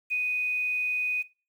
sine tone with quantisation, 2489 Hz, D#7, in tune, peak -25 dBFS, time 0.1-1.23 s, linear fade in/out 20 ms, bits 9, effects noise-tail reverb RT60 0.3 s tail -17 dB re dry

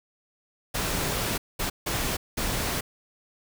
pink noise bursts at uneven times, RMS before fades -28 dBFS, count 4, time 0.74-1.38 / 1.59-1.7 / 1.86-2.17 / 2.37-2.81 s, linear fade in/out 10 ms, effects none

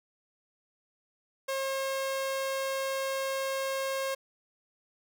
sawtooth tone, 538 Hz, C5, 48 cents sharp, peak -26 dBFS, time 1.48-4.15 s, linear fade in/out 10 ms, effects none

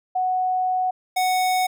sine / square tone pair in turn, 740 / 740 Hz, F#5 / F#5, 0 / 0 cents, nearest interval unison, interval 0 cents, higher neither, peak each -19 dBFS, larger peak neither, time 0.15-0.91 / 1.16-1.67 s, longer first, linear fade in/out 10 ms, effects none

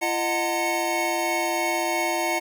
square tone cluster, 340.7 / 619 / 735 / 905 / 2202 Hz, F4 / D#5 / F#5 / A5 / C#7, -43 / -9 / -12 / +48 / -12 cents, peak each -30 dBFS, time 0.01-2.4 s, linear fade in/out 20 ms, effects none

